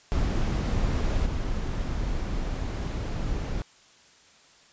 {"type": "noise with level steps", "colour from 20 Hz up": "brown", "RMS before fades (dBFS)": [-25, -29], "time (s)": [0.12, 3.62], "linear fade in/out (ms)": 0, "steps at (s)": 1.25, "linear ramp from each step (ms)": 20, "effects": ["white hiss -56 dBFS RMS until 4.72 s", "resampled to 16000 Hz"]}